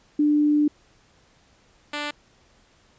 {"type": "tone pair in turn", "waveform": ["sine", "5% pulse"], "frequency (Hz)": [296.9, 294], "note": ["D4", "D4"], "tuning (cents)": [19, 2], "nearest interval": "unison", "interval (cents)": 17, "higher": "first", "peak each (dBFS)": -16, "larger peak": "neither", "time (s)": [[0.19, 0.68], [1.93, 2.11]], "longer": "first", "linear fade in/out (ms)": 5, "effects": ["pink hiss -59 dBFS RMS until 2.98 s", "resampled to 16000 Hz"]}